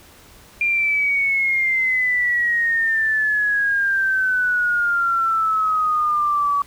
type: exponential sweep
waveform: sine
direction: down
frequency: 2400 to 1135 Hz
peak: -16 dBFS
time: 0.61-6.62 s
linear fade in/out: 2 ms
effects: pink hiss -47 dBFS RMS until 6.66 s